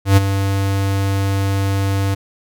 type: tone with ADSR envelope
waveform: square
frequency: 98 Hz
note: G2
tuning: in tune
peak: -6 dBFS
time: 0.05-2.15 s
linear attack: 120 ms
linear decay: 20 ms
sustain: -10 dB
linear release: 13 ms
effects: none